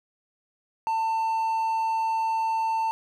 triangle tone, 895 Hz, A5, 29 cents sharp, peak -21 dBFS, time 0.87-2.91 s, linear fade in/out 0 ms, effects none

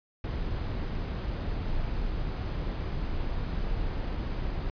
brown noise, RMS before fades -31 dBFS, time 0.24-4.7 s, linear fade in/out 2 ms, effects resampled to 11025 Hz

